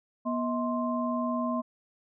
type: tone cluster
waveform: sine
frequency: 242.4 / 640 / 1050 Hz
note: B3 / D#5 / C6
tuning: -32 / +49 / +6 cents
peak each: -29 / -33 / -33 dBFS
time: 0.25-1.62 s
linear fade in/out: 20 ms
effects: none